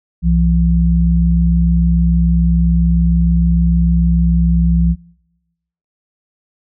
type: tone pair together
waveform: sine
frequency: 63.17 / 170 Hz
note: B1 / F3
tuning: +40 / -46 cents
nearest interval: octave + perfect fourth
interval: 1714 cents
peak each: -12 dBFS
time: 0.22-4.96 s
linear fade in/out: 50 ms
effects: noise-tail reverb RT60 1.0 s tail -25 dB re dry